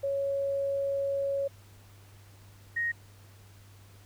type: tone pair in turn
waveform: sine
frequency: 554.4 / 1870.7 Hz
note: C#5 / A#6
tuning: 0 / +6 cents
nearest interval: octave + major sixth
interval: 2106 cents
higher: second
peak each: -27 / -27 dBFS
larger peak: neither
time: 0.03-1.48 / 2.76-2.92 s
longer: first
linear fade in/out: 10 ms
effects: added 99 Hz sine -52 dBFS peak until 4.05 s + pink hiss -59 dBFS RMS until 4.05 s